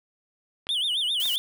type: clicks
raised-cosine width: 0.3 ms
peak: -24 dBFS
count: 2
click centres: 0.669 / 1.257 s
type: tone with vibrato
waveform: triangle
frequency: 3258 Hz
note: G#7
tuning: 34 cents flat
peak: -22 dBFS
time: 0.69-1.38 s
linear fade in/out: 0 ms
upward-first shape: sine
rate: 7.5 Hz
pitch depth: 210 cents each way
type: noise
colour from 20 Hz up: blue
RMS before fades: -34 dBFS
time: 1.2-1.36 s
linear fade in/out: 0 ms
effects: none